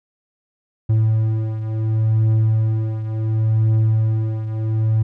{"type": "beating tone pair", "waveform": "triangle", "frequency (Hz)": [110, 110.7], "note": ["A2", "A2"], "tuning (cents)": [0, 11], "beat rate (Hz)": 0.7, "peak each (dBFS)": [-14, -20], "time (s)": [0.89, 5.03], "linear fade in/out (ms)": 10, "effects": []}